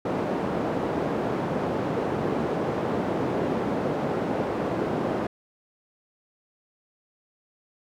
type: band-pass noise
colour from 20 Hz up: white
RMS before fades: -27 dBFS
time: 0.05-5.27 s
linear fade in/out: 5 ms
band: 150 to 520 Hz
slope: 12 dB/octave
effects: none